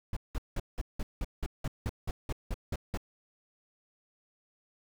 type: noise bursts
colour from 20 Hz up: brown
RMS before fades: -32 dBFS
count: 14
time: 0.13-2.974 s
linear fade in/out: 2 ms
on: 36 ms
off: 180 ms
effects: none